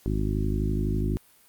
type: harmonic tone with a mistuned harmonic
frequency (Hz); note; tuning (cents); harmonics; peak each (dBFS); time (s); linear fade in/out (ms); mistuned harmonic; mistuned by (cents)
51.91; G#1; 0; 1 / 2 / 3 / 4 / 5 / 6 / 7; -27 / -30 / -32 / -33 / -34 / -35 / -35; 0.06-1.17; 0; 1; +19
effects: white hiss -58 dBFS RMS until 1.48 s + Opus 48 kbps